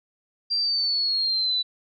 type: linear sweep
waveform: sine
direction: down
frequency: 4750 to 3951 Hz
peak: -21 dBFS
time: 0.5-1.63 s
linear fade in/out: 20 ms
effects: none